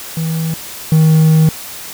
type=tone pair in turn; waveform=triangle; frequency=161.6 / 158 Hz; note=E3 / D#3; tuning=-34 / +27 cents; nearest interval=unison; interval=39 cents; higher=first; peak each=-13 / -4 dBFS; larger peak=second; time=0.17-0.54 / 0.92-1.49 s; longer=second; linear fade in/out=2 ms; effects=white hiss -29 dBFS RMS until 1.93 s